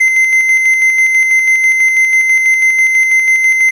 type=tone with tremolo; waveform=triangle; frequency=2069 Hz; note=C7; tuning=20 cents flat; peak=-4 dBFS; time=0-3.71 s; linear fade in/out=10 ms; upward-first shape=square; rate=6.1 Hz; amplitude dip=35%; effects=resampled to 32000 Hz + 7-bit